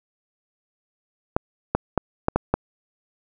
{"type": "clicks", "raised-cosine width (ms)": 1, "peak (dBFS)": -4, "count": 6, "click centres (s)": [1.365, 1.75, 1.977, 2.284, 2.36, 2.54], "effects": []}